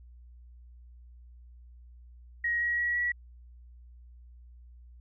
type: tone with pitch steps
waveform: sine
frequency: 1891 / 1905.3 / 1919.6 / 1934.1 Hz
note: A#6 / A#6 / B6 / B6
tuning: +24 / +37 / -50 / -37 cents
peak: -26 dBFS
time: 2.44-3.12 s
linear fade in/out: 5 ms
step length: 170 ms
effects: added 60 Hz sine -49 dBFS peak until 5 s